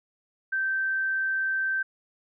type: tone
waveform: sine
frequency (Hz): 1556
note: G6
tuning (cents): -13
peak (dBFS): -24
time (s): 0.52-1.83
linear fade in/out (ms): 10
effects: none